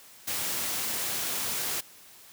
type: noise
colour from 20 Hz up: white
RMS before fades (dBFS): -31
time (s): 0.27-1.81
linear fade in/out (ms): 10
effects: white hiss -52 dBFS RMS until 2.32 s + high-pass 80 Hz 12 dB/octave